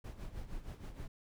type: noise with tremolo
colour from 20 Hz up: brown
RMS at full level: -42 dBFS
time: 0.04-1.08 s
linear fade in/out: 5 ms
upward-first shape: sine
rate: 6.4 Hz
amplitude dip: 70%
effects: none